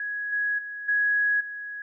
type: tone with level steps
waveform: sine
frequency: 1668 Hz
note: G#6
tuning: 7 cents sharp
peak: -28 / -23 / -33 / -20 / -33 dBFS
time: 0-1.82 s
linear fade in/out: 2 ms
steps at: 0.32 / 0.58 / 0.88 / 1.4 s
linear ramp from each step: 10 ms
effects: none